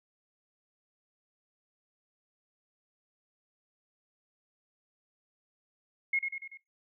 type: tone with echo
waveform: sine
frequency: 2161 Hz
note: C#7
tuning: 45 cents flat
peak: -25 dBFS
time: 6.13-6.19 s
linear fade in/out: 5 ms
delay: 96 ms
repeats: 4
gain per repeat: -5 dB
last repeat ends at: 6.574 s
effects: noise-tail reverb RT60 0.2 s tail -21 dB re dry